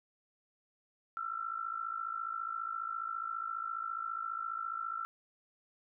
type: tone with amplitude modulation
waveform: sine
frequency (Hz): 1344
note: E6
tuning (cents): +33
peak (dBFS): -32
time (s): 1.17-5.05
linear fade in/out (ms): 0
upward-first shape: sine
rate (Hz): 54.7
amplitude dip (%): 80
effects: none